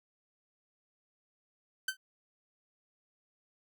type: tone with exponential decay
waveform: sawtooth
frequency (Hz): 1538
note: G6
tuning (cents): -33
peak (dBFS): -24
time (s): 1.88-1.97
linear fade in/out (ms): 5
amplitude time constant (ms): 19
effects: none